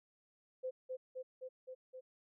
sine tone with echo, 514 Hz, C5, 31 cents flat, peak -37 dBFS, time 0.63-0.71 s, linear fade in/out 20 ms, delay 260 ms, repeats 5, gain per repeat -2 dB, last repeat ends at 2.01 s, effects none

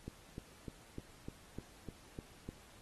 click train, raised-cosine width 3 ms, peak -30 dBFS, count 9, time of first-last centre 0.08-2.49 s, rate 3.32 Hz, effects pink hiss -61 dBFS RMS until 2.81 s + AAC 32 kbps

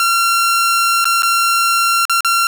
sawtooth tone with dropouts, 1369 Hz, F6, 35 cents flat, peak -8 dBFS, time 0-2.47 s, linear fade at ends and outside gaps 1 ms, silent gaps 1.044-1.054 / 1.222-1.231 / 2.053-2.096 / 2.207-2.247 s, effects none

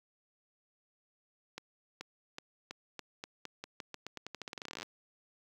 accelerating click train, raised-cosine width 0.2 ms, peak -24 dBFS, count 30, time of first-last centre 1.58-4.829 s, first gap 430 ms, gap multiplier 0.87, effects high-pass 80 Hz 12 dB/octave + 9-bit

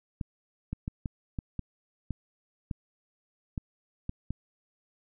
clicks, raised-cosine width 5 ms, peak -20 dBFS, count 11, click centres 0.212 / 0.73 / 0.879 / 1.058 / 1.388 / 1.593 / 2.107 / 2.712 / 3.578 / 4.094 / 4.306 s, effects none

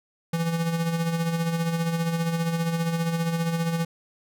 square tone with tremolo, 166.4 Hz, E3, 17 cents sharp, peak -22 dBFS, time 0.33-3.85 s, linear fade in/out 5 ms, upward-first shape sine, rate 15 Hz, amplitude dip 50%, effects none

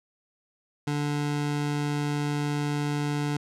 25% pulse tone, 146.4 Hz, D3, 5 cents flat, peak -22 dBFS, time 0.87-3.37 s, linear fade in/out 5 ms, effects low-pass 9000 Hz 12 dB/octave

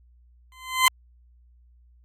20% pulse tone with exponential growth, 1031 Hz, C6, 26 cents flat, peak -8 dBFS, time 0.52-0.88 s, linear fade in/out 1 ms, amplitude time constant 78 ms, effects added 60 Hz sine -53 dBFS peak until 2.04 s + AAC 48 kbps

